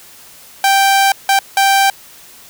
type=tone bursts at uneven times; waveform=sawtooth; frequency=784 Hz; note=G5; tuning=in tune; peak=-5 dBFS; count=3; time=0.64-1.12 / 1.29-1.39 / 1.57-1.9 s; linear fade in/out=2 ms; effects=white hiss -40 dBFS RMS until 2.49 s